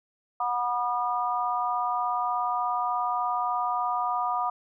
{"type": "harmonic tone", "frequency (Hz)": 243.3, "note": "B3", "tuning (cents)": -26, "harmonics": [3, 4, 5], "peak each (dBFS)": [-29, -29, -29], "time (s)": [0.4, 4.5], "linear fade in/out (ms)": 5, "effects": []}